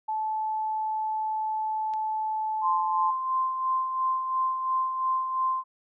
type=tone; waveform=sine; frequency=869 Hz; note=A5; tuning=22 cents flat; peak=-26 dBFS; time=0.08-3.11 s; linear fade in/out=10 ms
type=click; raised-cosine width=0.2 ms; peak=-29 dBFS; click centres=1.937 s
type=tone with tremolo; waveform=sine; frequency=1043 Hz; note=C6; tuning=6 cents flat; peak=-22 dBFS; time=2.61-5.64 s; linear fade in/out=50 ms; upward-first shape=sine; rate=2.9 Hz; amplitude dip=50%
effects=none